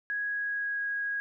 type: tone with pitch glide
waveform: sine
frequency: 1661.2 to 1647.8 Hz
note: G#6 to G#6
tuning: 0 to -14 cents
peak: -29 dBFS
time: 0.1-1.2 s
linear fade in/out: 0 ms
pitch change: -14 cents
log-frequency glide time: 0.24-0.82 s
effects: none